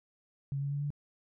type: tone with pitch steps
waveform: sine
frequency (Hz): 138.9 / 140.92 / 142.97 / 145.05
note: C#3 / C#3 / D3 / D3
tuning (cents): +4 / +29 / -46 / -21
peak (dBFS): -31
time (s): 0.52-0.904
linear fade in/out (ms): 0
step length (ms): 96
effects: none